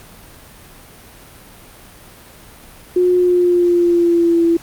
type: tone with pitch glide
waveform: sine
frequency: 360 to 335.9 Hz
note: F#4 to E4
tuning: -47 to +33 cents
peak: -10 dBFS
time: 2.96-4.57 s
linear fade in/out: 5 ms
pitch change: -120 cents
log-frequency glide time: 3.16-4.43 s
effects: pink hiss -41 dBFS RMS until 4.62 s + Opus 48 kbps